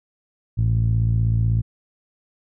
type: tone with low-pass filter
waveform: 10% pulse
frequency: 56.1 Hz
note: A1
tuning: 34 cents sharp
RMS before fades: -19 dBFS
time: 0.57-1.62 s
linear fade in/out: 20 ms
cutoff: 110 Hz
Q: 3
effects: none